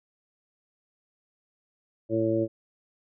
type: harmonic tone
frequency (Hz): 111.9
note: A2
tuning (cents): +30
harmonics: 1 / 2 / 3 / 4 / 5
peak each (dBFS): -32 / -34 / -25 / -33 / -28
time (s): 2.09-2.48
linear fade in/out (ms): 50
effects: none